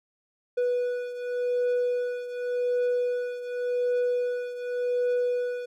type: beating tone pair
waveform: triangle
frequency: 491.1 / 491.98 Hz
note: B4 / B4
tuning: -10 / -7 cents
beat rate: 0.88 Hz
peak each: -24 / -29 dBFS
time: 0.57-5.66 s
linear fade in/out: 10 ms
effects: none